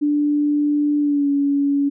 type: tone with pitch glide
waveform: sine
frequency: 293.7 to 282.4 Hz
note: D4 to C#4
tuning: 0 to +32 cents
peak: -15 dBFS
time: 0.01-1.9 s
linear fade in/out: 20 ms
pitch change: -68 cents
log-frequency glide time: 0.99-1.29 s
effects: none